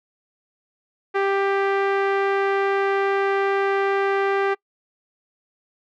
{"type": "tone with low-pass filter", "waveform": "sawtooth", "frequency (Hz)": 393.9, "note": "G4", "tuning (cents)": 8, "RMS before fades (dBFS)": -21, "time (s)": [1.14, 4.55], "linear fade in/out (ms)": 20, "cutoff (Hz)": 1900, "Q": 1.4, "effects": ["noise-tail reverb RT60 0.1 s tail -25 dB re dry"]}